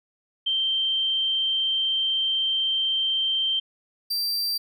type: tone pair in turn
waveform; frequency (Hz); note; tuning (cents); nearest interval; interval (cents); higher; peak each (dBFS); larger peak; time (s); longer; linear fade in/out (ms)
sine / 45% pulse; 3136 / 4699; G7 / D8; 0 / 0; perfect fifth; 700; second; -21 / -23; first; 0.46-3.6 / 4.1-4.58; first; 10
effects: none